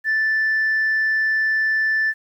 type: tone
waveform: sine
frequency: 1760 Hz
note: A6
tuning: in tune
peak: -15 dBFS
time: 0.04-2.14 s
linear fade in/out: 50 ms
effects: tanh soft clip ceiling -14 dBFS + 9-bit